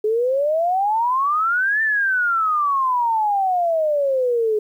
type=exponential two-way sweep; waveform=sine; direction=up then down; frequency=418.8 to 1794 to 418.8 Hz; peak=-16 dBFS; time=0.04-4.59 s; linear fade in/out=5 ms; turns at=1.82 s; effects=9-bit